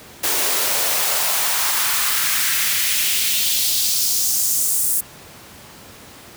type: noise with high-pass filter sweep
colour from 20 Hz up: white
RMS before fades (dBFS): -19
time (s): 0.23-5.01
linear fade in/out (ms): 10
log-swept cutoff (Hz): 340 to 9500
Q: 1.6
effects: pink hiss -41 dBFS RMS until 6.36 s + high-pass 80 Hz 12 dB/octave